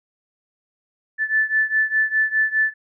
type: beating tone pair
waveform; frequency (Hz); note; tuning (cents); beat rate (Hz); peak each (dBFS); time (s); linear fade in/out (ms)
sine; 1749 / 1753.9; A6 / A6; -11 / -6; 4.9; -19 / -21; 1.18-2.74; 50
effects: none